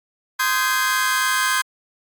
sawtooth chord, Ab major seventh, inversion first, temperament just, 1038.3 / 1245.9 / 1557.4 / 1661.2 Hz, C6 / Eb6 / G6 / Ab6, -14 / +2 / -12 / 0 cents, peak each -18 / -23 / -18 / -21 dBFS, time 0.39-1.62 s, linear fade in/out 10 ms, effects AAC 64 kbps

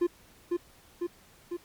triangle tone with echo, 348.4 Hz, F4, 4 cents flat, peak -20 dBFS, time 0.01-0.07 s, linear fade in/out 10 ms, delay 500 ms, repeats 3, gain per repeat -3 dB, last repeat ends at 1.57 s, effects pink hiss -58 dBFS RMS until 1.64 s + MP3 96 kbps

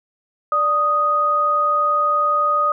sine tone pair together, 587.3 / 1244.5 Hz, D5 / D#6, 0 / 0 cents, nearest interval octave + minor second, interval 1300 cents, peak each -24 / -15 dBFS, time 0.52-2.72 s, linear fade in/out 2 ms, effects none

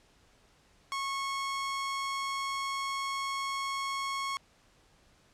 sawtooth tone, 1096 Hz, C#6, 20 cents flat, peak -28 dBFS, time 0.92-4.37 s, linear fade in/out 0 ms, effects pink hiss -64 dBFS RMS until 5.33 s + low-pass 8000 Hz 12 dB/octave

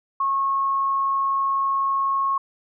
sine tone, 1092 Hz, C#6, 26 cents flat, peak -19 dBFS, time 0.2-2.38 s, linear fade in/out 5 ms, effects none

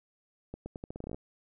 accelerating click train, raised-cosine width 2 ms, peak -26 dBFS, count 13, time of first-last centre 0.54-1.145 s, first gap 120 ms, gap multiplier 0.82, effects none

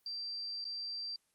sine tone with dropouts, 4699 Hz, D8, in tune, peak -38 dBFS, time 0.06-1.16 s, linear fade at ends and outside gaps 2 ms, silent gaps 0.643-0.651 s, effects white hiss -75 dBFS RMS until 1.34 s + Opus 24 kbps

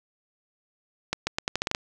accelerating click train, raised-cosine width 0.2 ms, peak -8 dBFS, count 9, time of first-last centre 1.13-1.749 s, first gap 140 ms, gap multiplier 0.82, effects none

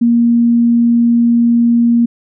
sine tone, 235.4 Hz, A#3, 17 cents sharp, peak -7 dBFS, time 0.01-2.06 s, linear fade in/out 10 ms, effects none

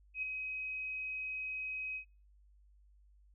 sine tone with ADSR envelope, 2532 Hz, D#7, 30 cents sharp, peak -32 dBFS, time 0.14-2.05 s, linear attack 88 ms, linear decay 3 ms, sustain -5 dB, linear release 92 ms, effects noise-tail reverb RT60 0.4 s tail -26 dB re dry + added 50 Hz sine -61 dBFS peak until 3.34 s

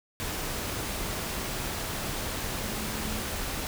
sine tone in noise, 214.7 Hz, A3, 42 cents flat, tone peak -38 dBFS, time 2.64-3.2 s, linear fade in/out 0 ms, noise pink, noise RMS -33 dBFS, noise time 0.2-3.67 s, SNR -8 dB, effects none

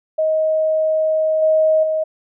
sine tone with level steps, 629 Hz, D#5, 19 cents sharp, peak -14 / -11 / -16 dBFS, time 0.18-2.04 s, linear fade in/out 10 ms, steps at 1.42 / 1.83 s, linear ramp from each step 5 ms, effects none

